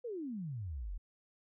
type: exponential sweep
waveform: sine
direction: down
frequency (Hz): 507 to 38.66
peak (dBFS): -38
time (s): 0.04-0.98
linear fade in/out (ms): 10
effects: none